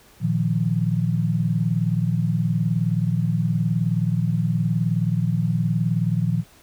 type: chord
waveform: sine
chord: Bb suspended fourth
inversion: none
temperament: equal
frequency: 116.54 / 155.56 / 174.61 Hz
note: Bb2 / Eb3 / F3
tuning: 0 / 0 / 0 cents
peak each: -23 dBFS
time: 0.2-6.44 s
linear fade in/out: 50 ms
effects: pink hiss -52 dBFS RMS until 6.62 s